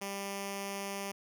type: tone with notch filter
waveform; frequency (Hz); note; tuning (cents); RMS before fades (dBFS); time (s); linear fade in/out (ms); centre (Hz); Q
5% pulse; 198.2; G3; +19; -39; 0.01-1.12; 10; 1500; 1.3
effects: none